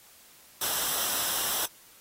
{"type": "noise with comb filter", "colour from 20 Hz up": "white", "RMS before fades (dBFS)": -29, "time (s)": [0.61, 1.66], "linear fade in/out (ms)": 5, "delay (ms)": 0.44, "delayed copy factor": -0.55, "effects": ["white hiss -55 dBFS RMS until 2 s", "AAC 48 kbps"]}